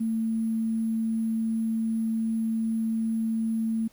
sine tone with sample-and-hold, 223.7 Hz, A3, 29 cents sharp, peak -24 dBFS, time 0-3.88 s, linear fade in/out 10 ms, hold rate 11025 Hz, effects pink hiss -60 dBFS RMS until 3.92 s

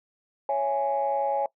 sine chord, C# minor, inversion none, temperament just, 554.4 / 665.2 / 831.5 Hz, C#5 / E5 / G#5, 0 / +16 / +2 cents, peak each -26 / -31 / -25 dBFS, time 0.49-1.46 s, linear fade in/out 2 ms, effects noise-tail reverb RT60 0.1 s tail -21 dB re dry + tanh soft clip ceiling -16 dBFS

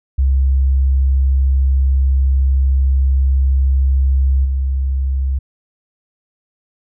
sine tone with level steps, 66.8 Hz, C2, 36 cents sharp, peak -10 / -14 dBFS, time 0.18-5.39 s, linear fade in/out 10 ms, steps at 4.44 s, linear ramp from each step 20 ms, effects none

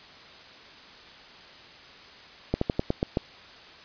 slowing click train, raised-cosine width 2 ms, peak -10 dBFS, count 7, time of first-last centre 2.54-3.172 s, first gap 74 ms, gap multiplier 1.14, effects white hiss -48 dBFS RMS until 3.84 s + resampled to 11025 Hz

